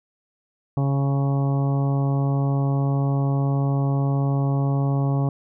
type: harmonic tone with a mistuned harmonic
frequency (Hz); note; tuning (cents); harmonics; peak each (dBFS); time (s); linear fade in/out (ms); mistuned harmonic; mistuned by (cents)
138.59; C#3; 0; 1 / 2 / 3 / 4 / 5 / 6 / 7 / 8; -19 / -28 / -34 / -35 / -35 / -37 / -42 / -39; 0.77-5.29; 2; 7; -24
effects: none

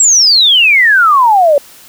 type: exponential sweep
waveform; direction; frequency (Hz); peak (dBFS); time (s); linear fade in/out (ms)
sine; down; 7800 to 553; -4; 0-1.58; 2
effects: white hiss -38 dBFS RMS until 1.88 s

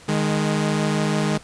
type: tone pair together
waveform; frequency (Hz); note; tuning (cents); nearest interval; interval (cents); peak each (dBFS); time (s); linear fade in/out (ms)
sawtooth; 154.3 / 207.7; D#3 / G#3; -14 / 0; perfect fourth; 514; -18; 0.08-1.38; 10
effects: pink hiss -46 dBFS RMS until 1.43 s + resampled to 22050 Hz

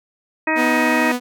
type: harmonic tone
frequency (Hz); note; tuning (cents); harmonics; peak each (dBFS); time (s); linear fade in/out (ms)
315; D#4; +21; 1 / 2 / 3 / 4 / 5 / 6 / 7 / 8; -22 / -24 / -23 / -29 / -29 / -21 / -33 / -25; 0.47-1.12; 5
type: tone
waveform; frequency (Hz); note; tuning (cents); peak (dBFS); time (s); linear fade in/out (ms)
sawtooth; 246.9; B3; 0; -15; 0.55-1.2; 50
effects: none

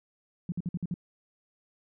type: tone bursts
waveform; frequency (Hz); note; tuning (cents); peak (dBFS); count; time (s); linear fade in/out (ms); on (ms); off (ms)
sine; 174.61; F3; 0; -28; 6; 0.49-0.941; 2; 31; 53
effects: none

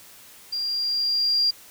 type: tone with level ramp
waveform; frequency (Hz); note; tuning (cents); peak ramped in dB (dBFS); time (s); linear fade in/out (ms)
sine; 4778; D8; +29; -25 to -17; 0.52-1.51; 10
effects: white hiss -48 dBFS RMS until 1.7 s

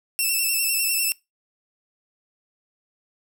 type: tone with vibrato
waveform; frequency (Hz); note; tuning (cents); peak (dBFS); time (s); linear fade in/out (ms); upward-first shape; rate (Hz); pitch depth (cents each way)
5% pulse; 2668; E7; +20; -12; 0.19-1.12; 0; square; 10; 30
effects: noise-tail reverb RT60 0.2 s tail -21 dB re dry

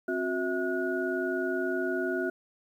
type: tone cluster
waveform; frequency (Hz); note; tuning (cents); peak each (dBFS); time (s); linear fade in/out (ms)
sine; 264.7 / 363.8 / 654 / 1454; C4 / F#4 / E5 / F#6; +20 / -29 / -14 / -31; -34 / -30 / -35 / -34; 0.08-2.3; 5
effects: 10-bit

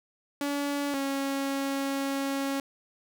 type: tone pair in turn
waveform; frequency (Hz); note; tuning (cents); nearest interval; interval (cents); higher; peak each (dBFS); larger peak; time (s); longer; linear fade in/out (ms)
sawtooth; 285.1 / 274.8; C#4 / C#4; +49 / -15; minor second; 64; first; -24; neither; 0.41-0.94 / 0.94-2.6; second; 2
effects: none

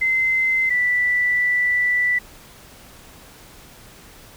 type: tone pair in turn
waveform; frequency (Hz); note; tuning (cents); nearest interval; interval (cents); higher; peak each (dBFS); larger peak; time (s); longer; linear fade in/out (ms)
sine; 2065 / 1971.6; C7 / B6; -23 / -3; minor second; 80; first; -16; neither; 0.01-0.7 / 0.7-2.19; second; 10
effects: pink hiss -45 dBFS RMS until 4.36 s

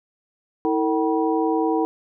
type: tone cluster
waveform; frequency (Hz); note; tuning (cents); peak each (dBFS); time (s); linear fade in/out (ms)
sine; 322.4 / 453.2 / 767 / 968; E4 / A#4 / G5 / B5; -38 / -49 / -38 / -35; -21 / -23 / -26 / -28; 0.65-1.85; 0
effects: none

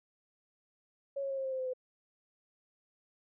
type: tone with pitch steps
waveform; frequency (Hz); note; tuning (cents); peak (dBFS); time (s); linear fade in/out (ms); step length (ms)
sine; 554.4 / 547.7 / 541.1 / 534.6 / 528.1 / 521.8 / 515.5 / 509.3; C#5 / C#5 / C#5 / C5 / C5 / C5 / C5 / C5; 0 / -21 / -42 / +37 / +16 / -5 / -26 / -47; -33; 1.16-1.736; 10; 72
effects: none

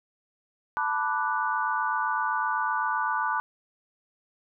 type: chord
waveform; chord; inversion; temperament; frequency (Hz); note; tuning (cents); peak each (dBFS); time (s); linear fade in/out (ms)
sine; B minor seventh; third; equal; 880 / 987.8 / 1174.7 / 1480; A5 / B5 / D6 / F#6; 0 / 0 / 0 / 0; -30; 0.77-3.4; 0
effects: none

